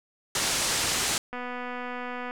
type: low-pass noise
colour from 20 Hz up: white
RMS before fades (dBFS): -27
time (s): 0.35-1.18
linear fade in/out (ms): 2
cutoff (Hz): 8900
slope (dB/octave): 24
type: click train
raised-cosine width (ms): 0.5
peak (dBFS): -21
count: 243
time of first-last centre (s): 1.33-2.31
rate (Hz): 247
effects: none